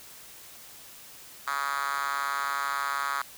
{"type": "tone with high-pass filter", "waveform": "5% pulse", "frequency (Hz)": 139.9, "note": "C#3", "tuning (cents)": 16, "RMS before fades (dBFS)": -30, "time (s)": [1.47, 3.22], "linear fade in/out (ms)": 5, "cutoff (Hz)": 1200, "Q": 3.6, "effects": ["white hiss -48 dBFS RMS until 3.37 s"]}